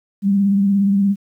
sine tone with vibrato, 198.6 Hz, G3, 23 cents sharp, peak -12 dBFS, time 0.22-1.16 s, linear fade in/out 50 ms, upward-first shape triangle, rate 17 Hz, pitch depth 45 cents each way, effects 9-bit

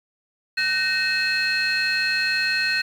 sine tone cluster, 1519 / 1857 / 2587 / 4231 Hz, F#6 / A#6 / E7 / C8, +45 / -7 / -33 / +19 cents, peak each -24 dBFS, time 0.57-2.82 s, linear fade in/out 10 ms, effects tanh soft clip ceiling -14 dBFS + 8-bit

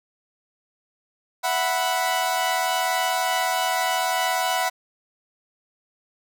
sawtooth chord, E suspended second, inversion none, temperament equal, 659.3 / 740 / 987.8 Hz, E5 / F#5 / B5, 0 / 0 / 0 cents, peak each -25 / -20 / -22 dBFS, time 1.43-4.7 s, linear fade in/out 20 ms, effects none

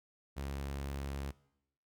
sawtooth tone, 69.3 Hz, C#2, in tune, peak -34 dBFS, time 0.36-1.32 s, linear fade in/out 20 ms, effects noise-tail reverb RT60 0.8 s tail -20 dB re dry

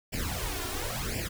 pink noise with flanger, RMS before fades -33 dBFS, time 0.12-1.29 s, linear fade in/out 20 ms, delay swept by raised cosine 0.39 to 2.89 ms, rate 0.95 Hz, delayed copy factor +0.85, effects none

